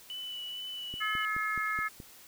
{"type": "tone with vibrato", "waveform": "sine", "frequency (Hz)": 2974, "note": "F#7", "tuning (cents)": 8, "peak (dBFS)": -37, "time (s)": [0.1, 1.25], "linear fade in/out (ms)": 0, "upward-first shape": "sine", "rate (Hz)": 2.2, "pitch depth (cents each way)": 17}
{"type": "click train", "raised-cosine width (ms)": 3, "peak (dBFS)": -31, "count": 6, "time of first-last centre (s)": [0.94, 2.002], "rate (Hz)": 4.71}
{"type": "harmonic tone", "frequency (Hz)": 428.1, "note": "A4", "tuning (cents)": -47, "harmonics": [3, 4, 5], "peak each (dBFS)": [-33, -34, -35], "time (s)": [1, 1.89], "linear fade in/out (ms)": 20}
{"effects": ["white hiss -54 dBFS RMS until 2.27 s"]}